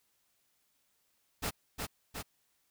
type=noise with echo; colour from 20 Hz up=pink; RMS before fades=-34 dBFS; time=1.42-1.51 s; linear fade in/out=20 ms; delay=360 ms; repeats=2; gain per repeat=-3 dB; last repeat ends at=2.23 s; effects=white hiss -75 dBFS RMS until 2.7 s